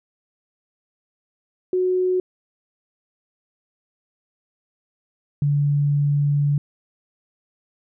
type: tone pair in turn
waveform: sine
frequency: 367.4 / 144.25 Hz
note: F#4 / D3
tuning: -12 / -31 cents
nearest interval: octave + major third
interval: 1619 cents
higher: first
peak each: -17 / -16 dBFS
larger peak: second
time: 1.73-2.2 / 5.42-6.58 s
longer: second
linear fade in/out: 2 ms
effects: none